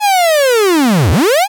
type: linear two-way sweep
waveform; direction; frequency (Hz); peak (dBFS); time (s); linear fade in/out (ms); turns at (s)
45% pulse; down then up; 855 to 72.7 to 855; -8; 0-1.48; 50; 1.11
effects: none